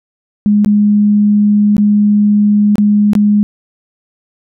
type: tone with dropouts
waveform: sine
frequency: 207.4 Hz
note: G#3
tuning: 2 cents flat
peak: -6 dBFS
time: 0.46-3.43 s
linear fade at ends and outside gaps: 0 ms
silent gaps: 0.647-0.66 / 1.767-1.781 / 2.756-2.782 / 3.133-3.152 s
effects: none